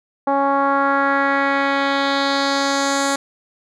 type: tone with low-pass filter sweep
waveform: 10% pulse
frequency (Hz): 277.2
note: C#4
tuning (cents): 0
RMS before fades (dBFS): -18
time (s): 0.27-3.16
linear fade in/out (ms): 5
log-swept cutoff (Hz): 860 to 8300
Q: 2
effects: none